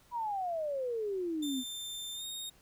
sine exponential sweep, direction down, 987.8 to 246.9 Hz, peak -32 dBFS, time 0.11-1.64 s, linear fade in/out 50 ms
sawtooth tone with pitch glide, 3578 to 3711 Hz, A7 to A#7, +28 to -9 cents, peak -36 dBFS, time 1.42-2.5 s, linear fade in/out 10 ms, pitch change +63 cents, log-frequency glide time 2.14-2.25 s
effects pink hiss -64 dBFS RMS until 2.61 s

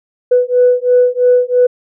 sine beating tone pair, 493.9 / 496.9 Hz, B4 / B4, 0 / +11 cents, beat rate 3 Hz, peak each -10 dBFS, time 0.31-1.67 s, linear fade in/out 10 ms, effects tanh soft clip ceiling -1 dBFS

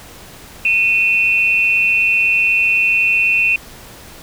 sine tone pair together, 2492 / 2692 Hz, D#7 / E7, +2 / +36 cents, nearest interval minor second, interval 134 cents, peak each -14 dBFS, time 0.65-3.56 s, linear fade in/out 2 ms, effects pink hiss -38 dBFS RMS until 4.22 s

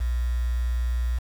sine tone with quantisation, 60.2 Hz, B1, 44 cents flat, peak -22 dBFS, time 0-1.19 s, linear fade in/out 10 ms, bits 7, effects none

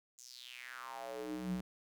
square tone with high-pass filter sweep, 62.2 Hz, B1, 13 cents sharp, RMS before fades -44 dBFS, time 0.18-1.61 s, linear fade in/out 5 ms, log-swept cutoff 7000 to 140 Hz, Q 4.8, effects none

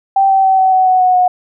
sine tone with pitch steps, 780 / 772.4 / 764.8 / 757.4 / 750 / 742.6 / 735.4 / 728.2 Hz, G5 / G5 / G5 / F#5 / F#5 / F#5 / F#5 / F#5, -9 / -26 / -43 / +40 / +23 / +6 / -11 / -28 cents, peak -7 dBFS, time 0.16-1.28 s, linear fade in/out 5 ms, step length 140 ms, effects none

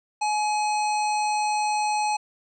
harmonic tone with a mistuned harmonic, 845 Hz, G#5, 30 cents sharp, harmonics 1 / 3 / 5 / 7 / 9 / 10, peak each -22 / -32 / -36 / -39 / -41 / -42 dBFS, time 0.21-2.17 s, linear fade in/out 10 ms, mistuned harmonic 10, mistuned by -18 cents, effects none

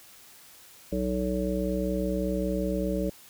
harmonic tone, 62.6 Hz, B1, 24 cents sharp, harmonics 1 / 3 / 5 / 7 / 9, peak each -33 / -30 / -32 / -34 / -32 dBFS, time 0.92-3.1 s, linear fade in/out 5 ms, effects white hiss -52 dBFS RMS until 3.29 s

